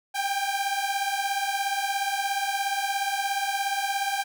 sawtooth beating tone pair, 784 / 801 Hz, G5 / G5, 0 / +37 cents, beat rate 17 Hz, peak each -25 / -24 dBFS, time 0.14-4.24 s, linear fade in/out 20 ms, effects none

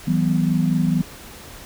sine chord, E suspended second, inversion none, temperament equal with one note detuned, 164.81 / 189.32 / 246.9 Hz, E3 / F#3 / B3, 0 / +40 / 0 cents, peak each -19 / -21 / -22 dBFS, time 0.07-1.02 s, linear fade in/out 10 ms, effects pink hiss -40 dBFS RMS until 1.65 s

